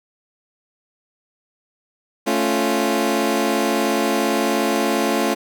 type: chord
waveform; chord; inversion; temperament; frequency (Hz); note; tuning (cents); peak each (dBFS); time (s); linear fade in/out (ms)
20% pulse; A augmented; none; equal; 220 / 277.2 / 349.2; A3 / C#4 / E#4; 0 / 0 / 0; -17; 2.26-5.35; 20
effects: none